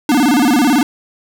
square tone with vibrato, 268.8 Hz, C4, 47 cents sharp, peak -10 dBFS, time 0.09-0.83 s, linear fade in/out 2 ms, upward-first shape square, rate 18 Hz, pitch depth 190 cents each way, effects none

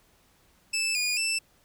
20% pulse tone with pitch steps, 2633 / 2447 / 2656 Hz, E7 / D#7 / E7, -3 / -29 / +12 cents, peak -20 dBFS, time 0.73-1.39 s, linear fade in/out 10 ms, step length 220 ms, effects pink hiss -63 dBFS RMS until 1.64 s

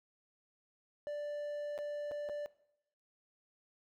triangle tone with dropouts, 587.3 Hz, D5, in tune, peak -35 dBFS, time 1.07-2.46 s, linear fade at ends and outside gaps 0 ms, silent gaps 1.778-1.788 / 2.112-2.117 / 2.289-2.296 s, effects noise-tail reverb RT60 0.8 s tail -19 dB re dry

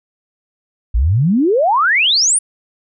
sine exponential sweep, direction up, 51.2 to 9956 Hz, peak -10 dBFS, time 0.94-2.39 s, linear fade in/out 10 ms, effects none

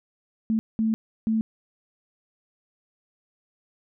sine tone bursts at uneven times, 221.4 Hz, A3, 11 cents sharp, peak -20 dBFS, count 3, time 0.5-0.59 / 0.79-0.94 / 1.27-1.41 s, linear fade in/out 0 ms, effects none

